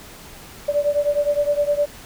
sine beating tone pair, 579 / 588.7 Hz, D5 / D5, -25 / +4 cents, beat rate 9.7 Hz, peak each -19 / -21 dBFS, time 0.68-1.86 s, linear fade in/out 10 ms, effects pink hiss -41 dBFS RMS until 2.05 s

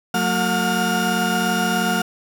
35% pulse tone cluster, 182.6 / 225.5 / 723 / 1409 Hz, F#3 / A3 / F#5 / F6, -23 / +43 / -40 / +15 cents, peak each -22 dBFS, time 0.14-2.02 s, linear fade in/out 5 ms, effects none

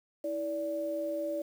sine tone pair together, 324.4 / 580 Hz, E4 / D5, -28 / -22 cents, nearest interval minor seventh, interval 1006 cents, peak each -37 / -32 dBFS, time 0.24-1.42 s, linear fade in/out 5 ms, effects 9-bit

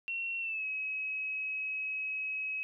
sine tone with pitch glide, 2724 to 2556 Hz, F7 to D#7, -44 to +46 cents, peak -33 dBFS, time 0.08-2.63 s, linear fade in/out 0 ms, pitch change -110 cents, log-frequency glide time 0.4-0.65 s, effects none

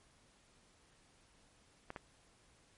clicks, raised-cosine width 0.5 ms, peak -28 dBFS, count 2, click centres 1.904 / 1.962 s, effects pink hiss -68 dBFS RMS until 2.77 s + MP3 48 kbps

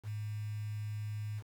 sine tone with quantisation, 105.7 Hz, G#2, 31 cents sharp, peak -36 dBFS, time 0.03-1.43 s, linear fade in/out 50 ms, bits 9, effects none

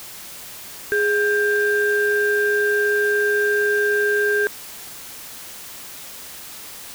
sine tone pair together, 415.3 / 1586.2 Hz, G#4 / G6, 0 / +20 cents, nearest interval octave + major seventh, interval 2320 cents, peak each -18 dBFS, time 0.92-4.47 s, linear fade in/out 0 ms, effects tanh soft clip ceiling -10 dBFS + white hiss -37 dBFS RMS until 6.94 s

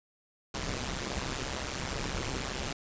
pink noise with amplitude modulation, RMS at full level -31 dBFS, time 0.54-2.73 s, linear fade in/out 5 ms, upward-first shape sine, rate 132 Hz, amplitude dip 90%, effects resampled to 16000 Hz

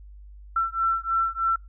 sine beating tone pair, 1343 / 1346.2 Hz, E6 / E6, +32 / +36 cents, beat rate 3.2 Hz, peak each -25 dBFS, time 0.56-1.56 s, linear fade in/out 5 ms, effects noise-tail reverb RT60 0.2 s tail -25 dB re dry + added 50 Hz sine -42 dBFS peak until 1.68 s

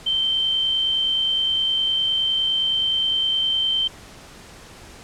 sine tone with amplitude modulation, 3114 Hz, G7, 12 cents flat, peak -17 dBFS, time 0.06-3.88 s, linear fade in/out 10 ms, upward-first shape sine, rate 49.7 Hz, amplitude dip 25%, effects pink hiss -43 dBFS RMS until 5.03 s + low-pass 9000 Hz 12 dB/octave

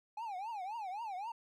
triangle tone with vibrato, 825 Hz, G#5, 12 cents flat, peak -37 dBFS, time 0.17-1.32 s, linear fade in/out 5 ms, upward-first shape triangle, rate 3.8 Hz, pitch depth 260 cents each way, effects none

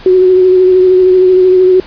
sine tone with vibrato, 369.7 Hz, F#4, 1 cent flat, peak -3 dBFS, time 0.06-1.8 s, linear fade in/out 2 ms, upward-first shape sine, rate 13 Hz, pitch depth 24 cents each way, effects pink hiss -33 dBFS RMS until 1.86 s + resampled to 11025 Hz

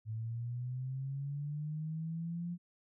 sine linear sweep, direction up, 108.4 to 175.8 Hz, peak -36 dBFS, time 0.05-2.58 s, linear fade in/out 50 ms, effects none

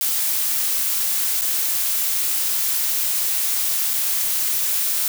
blue noise with dropouts, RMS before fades -21 dBFS, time 0.01-5.08 s, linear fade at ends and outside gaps 1 ms, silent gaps 1.412-1.418 / 3.934-3.937 s, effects none

